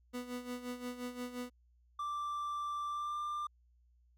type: tone with tremolo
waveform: 30% pulse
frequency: 246.9 Hz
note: B3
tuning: in tune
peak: -35 dBFS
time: 0.13-1.5 s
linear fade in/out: 20 ms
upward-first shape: sine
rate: 5.7 Hz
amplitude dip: 70%
type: tone with pitch glide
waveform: triangle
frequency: 1174.7 to 1191.1 Hz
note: D6 to D6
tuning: 0 to +24 cents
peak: -34 dBFS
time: 1.99-3.47 s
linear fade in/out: 5 ms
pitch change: +24 cents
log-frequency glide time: 2.89-3.18 s
effects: added 60 Hz sine -65 dBFS peak until 4.17 s